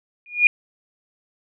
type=tone with exponential growth; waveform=sine; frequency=2436 Hz; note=D#7; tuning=37 cents flat; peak=-6 dBFS; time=0.26-0.47 s; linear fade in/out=1 ms; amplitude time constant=44 ms; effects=none